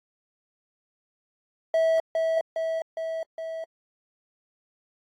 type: tone with echo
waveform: triangle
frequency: 650 Hz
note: E5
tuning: 24 cents flat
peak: -17 dBFS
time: 1.74-2 s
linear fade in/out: 2 ms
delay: 410 ms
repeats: 4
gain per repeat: -3 dB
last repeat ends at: 3.64 s
effects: AAC 48 kbps